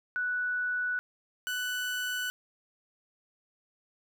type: tone pair in turn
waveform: sine / 30% pulse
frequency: 1480 / 1489.4 Hz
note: F#6 / F#6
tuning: 0 / +11 cents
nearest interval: unison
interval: 11 cents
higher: second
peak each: -28 dBFS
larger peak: neither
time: 0.16-0.99 / 1.47-2.3 s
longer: neither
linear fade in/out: 0 ms
effects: none